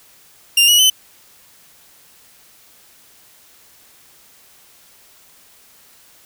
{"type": "tone with pitch steps", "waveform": "sawtooth", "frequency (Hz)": [2794, 2914, 3040], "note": ["F7", "F#7", "F#7"], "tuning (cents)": [0, -27, 46], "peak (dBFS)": -6, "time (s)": [0.57, 0.9], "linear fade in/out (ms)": 5, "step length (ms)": 110, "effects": ["white hiss -49 dBFS RMS until 6.25 s"]}